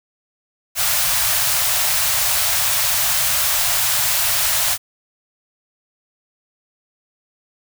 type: band-stop noise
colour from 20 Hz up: white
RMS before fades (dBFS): -18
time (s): 0.75-4.78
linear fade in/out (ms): 50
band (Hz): 150 to 560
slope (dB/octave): 96
effects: none